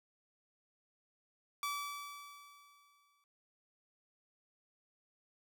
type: tone with exponential decay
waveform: sawtooth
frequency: 1153 Hz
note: D6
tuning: 32 cents flat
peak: -31 dBFS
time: 1.63-3.24 s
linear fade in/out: 1 ms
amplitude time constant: 350 ms
effects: none